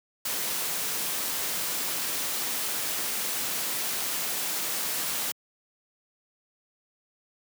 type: noise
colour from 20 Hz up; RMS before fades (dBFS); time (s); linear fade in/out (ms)
white; -30; 0.25-5.32; 5
effects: high-pass 150 Hz 12 dB/octave